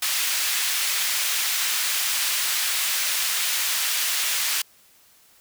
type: high-pass noise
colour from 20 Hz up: pink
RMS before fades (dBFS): -24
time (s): 0.02-4.62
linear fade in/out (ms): 5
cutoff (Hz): 2100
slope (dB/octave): 12
effects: white hiss -56 dBFS RMS until 5.4 s